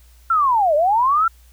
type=linear two-way sweep; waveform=sine; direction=down then up; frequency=1377 to 573 to 1377 Hz; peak=-13 dBFS; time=0.3-1.28 s; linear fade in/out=5 ms; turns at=0.75 s; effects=added 60 Hz sine -46 dBFS peak until 1.52 s + white hiss -56 dBFS RMS until 1.52 s